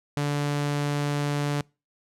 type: tone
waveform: sawtooth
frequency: 145.1 Hz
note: D3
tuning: 21 cents flat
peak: -20 dBFS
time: 0.17-1.61 s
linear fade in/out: 0 ms
effects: noise-tail reverb RT60 0.3 s tail -26 dB re dry + low-pass 10000 Hz 12 dB/octave